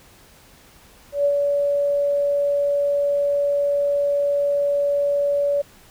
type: tone with ADSR envelope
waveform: sine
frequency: 571 Hz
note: D5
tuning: 49 cents flat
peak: -14 dBFS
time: 1.12-5.62 s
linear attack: 130 ms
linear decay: 69 ms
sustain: -3 dB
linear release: 11 ms
effects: pink hiss -50 dBFS RMS until 5.9 s